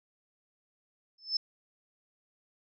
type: tone with exponential growth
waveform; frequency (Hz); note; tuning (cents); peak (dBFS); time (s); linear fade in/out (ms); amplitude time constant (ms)
sine; 5260; E8; -5; -23; 1.18-1.37; 5; 40
effects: none